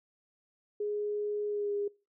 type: tone with pitch glide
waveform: sine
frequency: 416.1 to 407.8 Hz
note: G#4 to G#4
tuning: +3 to -32 cents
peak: -30 dBFS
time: 0.8-1.88 s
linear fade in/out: 5 ms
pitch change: -35 cents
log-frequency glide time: 1.48-1.73 s
effects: noise-tail reverb RT60 0.3 s tail -23 dB re dry